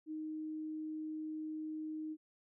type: tone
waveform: sine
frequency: 311.2 Hz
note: D#4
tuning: in tune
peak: -39 dBFS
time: 0.06-2.17 s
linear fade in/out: 50 ms
effects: none